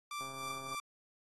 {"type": "tone with tremolo", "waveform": "sawtooth", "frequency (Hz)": 1174.7, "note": "D6", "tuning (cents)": 0, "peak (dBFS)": -34, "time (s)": [0.11, 0.8], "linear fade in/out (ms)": 2, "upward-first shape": "triangle", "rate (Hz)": 3.4, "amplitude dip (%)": 65}
{"type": "click train", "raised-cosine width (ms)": 1, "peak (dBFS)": -37, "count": 73, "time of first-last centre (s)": [0.21, 0.747], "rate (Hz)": 134}
{"effects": ["AAC 32 kbps"]}